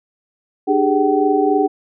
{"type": "tone cluster", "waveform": "sine", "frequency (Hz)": [298.6, 394.4, 417.9, 761], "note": ["D4", "G4", "G#4", "F#5"], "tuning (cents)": [29, 11, 11, 48], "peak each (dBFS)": -18, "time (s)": [0.67, 1.68], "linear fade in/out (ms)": 20, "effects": []}